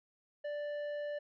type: tone with tanh clipping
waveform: triangle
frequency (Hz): 587.3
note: D5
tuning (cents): 0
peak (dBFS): -38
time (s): 0.44-1.19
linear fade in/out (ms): 10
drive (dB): 13
effects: none